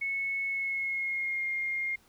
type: tone with pitch glide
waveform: sine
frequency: 2200 to 2126 Hz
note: C#7 to C7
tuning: -14 to +27 cents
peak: -29 dBFS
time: 0.01-1.96 s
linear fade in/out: 10 ms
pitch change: -59 cents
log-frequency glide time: 0.47-1.46 s
effects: pink hiss -63 dBFS RMS until 2.08 s